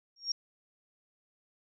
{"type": "tone with exponential growth", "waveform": "sine", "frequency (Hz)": 5570, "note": "F8", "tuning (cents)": -5, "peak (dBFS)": -25, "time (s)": [0.16, 0.32], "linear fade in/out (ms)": 5, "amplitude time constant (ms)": 33, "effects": []}